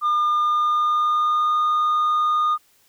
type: tone with pitch glide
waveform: sine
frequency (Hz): 1207 to 1224.6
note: D6 to D#6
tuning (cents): +47 to -28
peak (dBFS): -14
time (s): 0.01-2.58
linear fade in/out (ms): 50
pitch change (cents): +25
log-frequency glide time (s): 0.29-1.59
effects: tanh soft clip ceiling -16 dBFS + white hiss -59 dBFS RMS until 2.88 s